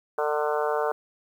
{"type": "harmonic tone with a mistuned harmonic", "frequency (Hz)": 150, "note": "D3", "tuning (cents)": 37, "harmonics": [3, 4, 5, 6, 7, 8, 9, 10], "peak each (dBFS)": [-27, -29, -31, -33, -34, -35, -36, -37], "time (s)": [0.18, 0.92], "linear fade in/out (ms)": 2, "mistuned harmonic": 10, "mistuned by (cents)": -16, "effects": ["9-bit"]}